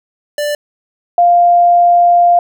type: tone pair in turn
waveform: square / sine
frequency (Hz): 589 / 698.5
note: D5 / F5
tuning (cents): +5 / 0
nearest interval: minor third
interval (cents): 295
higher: second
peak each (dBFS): -15 / -5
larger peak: second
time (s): 0.38-0.55 / 1.18-2.39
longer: second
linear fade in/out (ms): 2
effects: none